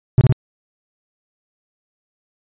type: tone with echo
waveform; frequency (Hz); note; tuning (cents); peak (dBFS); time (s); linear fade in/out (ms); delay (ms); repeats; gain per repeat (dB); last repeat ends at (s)
triangle; 128.1; C3; -36; -4; 0.18-0.21; 0; 57; 2; -2; 0.324
effects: resampled to 8000 Hz